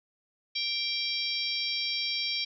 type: harmonic tone with a mistuned harmonic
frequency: 781 Hz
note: G5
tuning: 7 cents flat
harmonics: 3 / 4 / 5 / 6 / 7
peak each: -35 / -35 / -35 / -35 / -35 dBFS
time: 0.55-2.45 s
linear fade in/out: 10 ms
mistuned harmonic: 4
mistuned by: +52 cents
effects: none

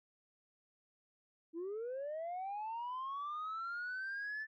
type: linear sweep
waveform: sine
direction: up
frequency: 317.5 to 1766 Hz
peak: -37 dBFS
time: 1.53-4.47 s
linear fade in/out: 50 ms
effects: tanh soft clip ceiling -37 dBFS

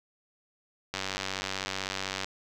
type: click train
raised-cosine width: 0.2 ms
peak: -14 dBFS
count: 126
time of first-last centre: 0.94-2.245 s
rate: 95.8 Hz
effects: none

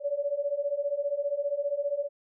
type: beating tone pair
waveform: sine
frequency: 562 / 577 Hz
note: C#5 / D5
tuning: +24 / -31 cents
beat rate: 15 Hz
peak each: -31 / -29 dBFS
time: 0-2.09 s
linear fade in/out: 50 ms
effects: none

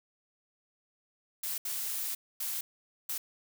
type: noise bursts at uneven times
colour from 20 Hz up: blue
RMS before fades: -35 dBFS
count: 4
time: 1.43-1.58 / 1.65-2.15 / 2.4-2.61 / 3.09-3.18 s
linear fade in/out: 5 ms
effects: none

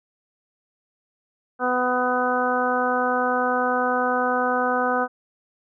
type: harmonic tone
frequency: 250 Hz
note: B3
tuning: 21 cents sharp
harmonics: 1 / 2 / 3 / 4 / 5 / 6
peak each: -28 / -25 / -25 / -29 / -26 / -27 dBFS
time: 1.59-5.08 s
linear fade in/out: 50 ms
effects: none

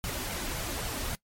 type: noise with flanger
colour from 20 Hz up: pink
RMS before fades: -34 dBFS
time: 0.04-1.15 s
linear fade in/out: 0 ms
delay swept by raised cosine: 1.3 to 3.4 ms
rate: 3.7 Hz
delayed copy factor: +0.5
effects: noise-tail reverb RT60 0.1 s tail -21 dB re dry + MP3 64 kbps

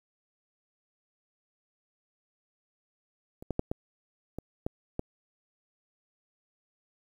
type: clicks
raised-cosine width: 2 ms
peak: -30 / -17 / -13 / -17 / -23 / -17 / -17 dBFS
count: 7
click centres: 3.425 / 3.507 / 3.594 / 3.715 / 4.386 / 4.665 / 4.994 s
effects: 9-bit

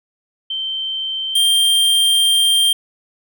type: tone pair in turn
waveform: sine / square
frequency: 3113 / 3178 Hz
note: G7 / G7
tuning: -13 / +23 cents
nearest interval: unison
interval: 36 cents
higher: second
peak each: -20 / -12 dBFS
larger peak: second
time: 0.5-1.35 / 1.35-2.73 s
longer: second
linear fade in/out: 5 ms
effects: none

